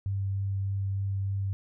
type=tone with vibrato; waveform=sine; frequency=98 Hz; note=G2; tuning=in tune; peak=-27 dBFS; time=0.06-1.53 s; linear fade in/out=0 ms; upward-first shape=triangle; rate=3.3 Hz; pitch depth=10 cents each way; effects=none